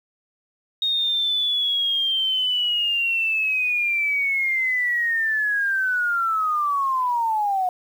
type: linear sweep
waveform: sine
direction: down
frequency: 3729 to 720 Hz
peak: -19 dBFS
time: 0.82-7.69 s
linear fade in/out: 2 ms
effects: 8-bit